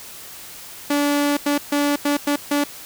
sawtooth tone bursts at uneven times, 288.6 Hz, D4, 30 cents flat, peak -13 dBFS, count 6, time 0.9-1.37 / 1.46-1.58 / 1.72-1.96 / 2.05-2.17 / 2.27-2.36 / 2.51-2.64 s, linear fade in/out 5 ms, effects white hiss -38 dBFS RMS until 2.85 s

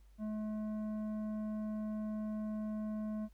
sine tone with tanh clipping, 214.4 Hz, A3, 45 cents flat, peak -38 dBFS, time 0.18-3.29 s, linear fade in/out 50 ms, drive 10 dB, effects added 50 Hz sine -58 dBFS peak until 3.33 s + pink hiss -75 dBFS RMS until 3.33 s

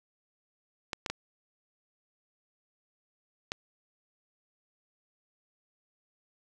clicks, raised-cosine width 0.2 ms, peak -15 dBFS, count 4, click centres 0.932 / 1.062 / 1.1 / 3.519 s, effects none

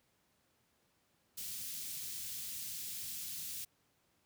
white band-stop noise, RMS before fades -43 dBFS, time 1.37-3.65 s, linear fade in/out 10 ms, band 160 to 3400 Hz, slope 12 dB/octave, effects pink hiss -75 dBFS RMS until 4.25 s + high-pass 80 Hz 12 dB/octave

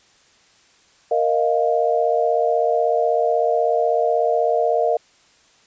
sine chord, Bb suspended fourth, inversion none, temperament equal, 466.2 / 622.3 / 698.5 Hz, Bb4 / Eb5 / F5, 0 / 0 / 0 cents, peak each -20 dBFS, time 1.11-4.97 s, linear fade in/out 5 ms, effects white hiss -55 dBFS RMS until 5.66 s + resampled to 16000 Hz

